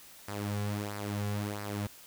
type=tone with flanger; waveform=sawtooth; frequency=103 Hz; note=G#2; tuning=14 cents flat; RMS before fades=-35 dBFS; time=0.28-1.87 s; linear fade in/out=5 ms; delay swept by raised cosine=0.29 to 3.29 ms; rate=1.5 Hz; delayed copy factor=-0.6; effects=white hiss -53 dBFS RMS until 2.06 s